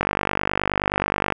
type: click train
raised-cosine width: 0.5 ms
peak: -4 dBFS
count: 66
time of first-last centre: 0.01-1.323 s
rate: 49.5 Hz
effects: none